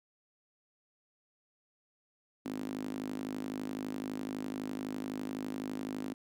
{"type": "tone with high-pass filter", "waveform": "sawtooth", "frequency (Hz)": 51.91, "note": "G#1", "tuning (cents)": 0, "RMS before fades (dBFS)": -39, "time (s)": [2.45, 6.14], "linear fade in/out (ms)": 10, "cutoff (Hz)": 260, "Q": 5, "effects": []}